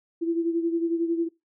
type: beating tone pair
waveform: sine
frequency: 333.3 / 344.3 Hz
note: E4 / F4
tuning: +19 / -25 cents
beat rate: 11 Hz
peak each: -23 / -30 dBFS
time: 0.21-1.29 s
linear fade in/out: 20 ms
effects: noise-tail reverb RT60 0.2 s tail -20 dB re dry